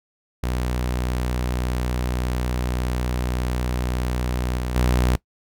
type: tone with level steps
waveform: sawtooth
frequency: 61.74 Hz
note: B1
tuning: in tune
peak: -18 / -20 / -13 dBFS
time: 0.43-5.16 s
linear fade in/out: 5 ms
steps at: 4.58 / 4.76 s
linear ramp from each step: 2 ms
effects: noise-tail reverb RT60 0.1 s tail -21 dB re dry